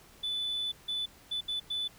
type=tone bursts at uneven times; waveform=sine; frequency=3489 Hz; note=A7; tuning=15 cents flat; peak=-29 dBFS; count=5; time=0.23-0.72 / 0.88-1.06 / 1.31-1.41 / 1.48-1.6 / 1.7-1.88 s; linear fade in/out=10 ms; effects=tanh soft clip ceiling -28 dBFS + pink hiss -57 dBFS RMS until 1.98 s